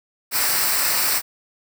white noise with comb filter, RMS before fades -20 dBFS, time 0.31-1.22 s, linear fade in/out 50 ms, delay 0.3 ms, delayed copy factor -0.6, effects none

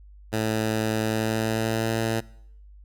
10% pulse tone with pitch glide, 110 to 112.77 Hz, A2 to A2, 0 to +43 cents, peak -15 dBFS, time 0.32-2.21 s, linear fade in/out 20 ms, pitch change +43 cents, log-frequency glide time 1.05-1.9 s, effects noise-tail reverb RT60 0.7 s tail -22 dB re dry + added 50 Hz sine -45 dBFS peak until 2.84 s

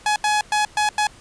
sawtooth tone bursts at uneven times, 843 Hz, G#5, 26 cents sharp, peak -13 dBFS, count 5, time 0.06-0.16 / 0.24-0.41 / 0.52-0.65 / 0.77-0.89 / 0.98-1.07 s, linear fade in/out 2 ms, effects pink hiss -47 dBFS RMS until 1.2 s + resampled to 22050 Hz

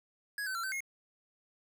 square tone with pitch steps, 1665 / 1529 / 1361 / 1539 / 2156 Hz, G#6 / G6 / F6 / G6 / C#7, +4 / -44 / -45 / -32 / -49 cents, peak -35 dBFS, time 0.38-0.805 s, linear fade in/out 2 ms, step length 85 ms, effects none

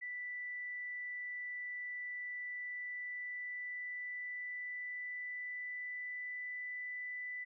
sine tone with pitch glide, 1975.5 to 1988.1 Hz, B6 to B6, 0 to +11 cents, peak -40 dBFS, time 0.01-7.45 s, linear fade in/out 20 ms, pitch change +11 cents, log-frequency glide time 2.33-6.51 s, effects none

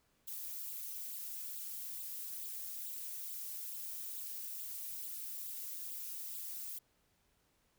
violet noise with flanger, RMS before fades -44 dBFS, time 0.27-6.79 s, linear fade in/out 10 ms, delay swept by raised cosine 0.24 to 5.14 ms, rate 2.3 Hz, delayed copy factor +0.85, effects pink hiss -75 dBFS RMS until 7.78 s

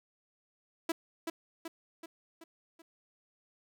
sawtooth tone with echo, 329.6 Hz, E4, in tune, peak -25 dBFS, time 0.89-0.92 s, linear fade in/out 5 ms, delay 380 ms, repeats 5, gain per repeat -5 dB, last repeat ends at 2.82 s, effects none

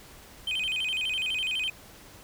sine tone with vibrato, 2794 Hz, F7, in tune, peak -24 dBFS, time 0.47-1.7 s, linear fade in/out 5 ms, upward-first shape square, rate 12 Hz, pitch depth 190 cents each way, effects tanh soft clip ceiling -26 dBFS + pink hiss -50 dBFS RMS until 2.23 s

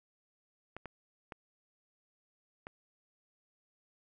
clicks, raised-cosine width 0.5 ms, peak -28 dBFS, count 4, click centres 0.766 / 0.857 / 1.322 / 2.669 s, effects none

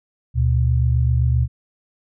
sine tone pair together, 73.42 / 121.13 Hz, D2 / B2, 0 / -33 cents, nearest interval major sixth, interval 867 cents, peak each -17 dBFS, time 0.34-1.48 s, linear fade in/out 50 ms, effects none

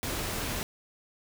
pink noise, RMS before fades -33 dBFS, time 0.03-0.63 s, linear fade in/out 0 ms, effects none

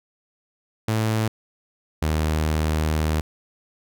sawtooth tone pair in turn, 110 / 77.78 Hz, A2 / D#2, 0 / 0 cents, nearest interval tritone, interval 600 cents, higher first, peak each -16 dBFS, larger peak neither, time 0.88-1.28 / 2.02-3.21 s, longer second, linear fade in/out 5 ms, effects none

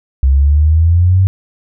sine exponential sweep, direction up, 65.4 to 96.8 Hz, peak -6 dBFS, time 0.23-1.27 s, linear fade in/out 0 ms, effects none

